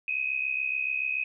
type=tone pair together; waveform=sine; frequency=2500 / 2567 Hz; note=D#7 / E7; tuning=+8 / -47 cents; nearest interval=unison; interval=45 cents; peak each=-29 / -30 dBFS; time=0.08-1.24 s; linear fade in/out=2 ms; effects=none